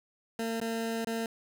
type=tone with dropouts; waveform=20% pulse; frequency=227.2 Hz; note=A#3; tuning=44 cents flat; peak=-26 dBFS; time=0.39-1.26 s; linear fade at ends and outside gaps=2 ms; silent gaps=0.602-0.614 / 1.047-1.071 s; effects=none